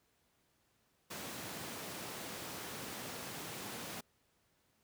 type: high-pass noise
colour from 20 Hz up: pink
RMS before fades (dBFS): -45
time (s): 1.1-4.01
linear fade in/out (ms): 10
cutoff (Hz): 140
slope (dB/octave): 12
effects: pink hiss -75 dBFS RMS until 4.83 s + high-pass 60 Hz 12 dB/octave